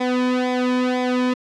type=tone with flanger; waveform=sawtooth; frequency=251.1 Hz; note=B3; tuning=29 cents sharp; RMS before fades=-20 dBFS; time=0-1.34 s; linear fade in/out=10 ms; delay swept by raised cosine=0.69 to 1.48 ms; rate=2 Hz; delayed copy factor=-0.95; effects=low-pass 4000 Hz 12 dB/octave